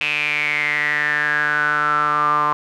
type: tone with band-pass filter sweep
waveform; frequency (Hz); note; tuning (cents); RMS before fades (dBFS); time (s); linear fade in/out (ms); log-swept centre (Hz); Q
sawtooth; 149; D3; +25; -19; 0.01-2.53; 0; 2600 to 1100; 10
effects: none